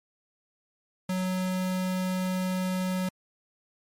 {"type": "tone", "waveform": "square", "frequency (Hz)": 185, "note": "F#3", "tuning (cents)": 0, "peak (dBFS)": -27, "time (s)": [1.09, 3.09], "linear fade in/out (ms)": 5, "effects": ["MP3 64 kbps"]}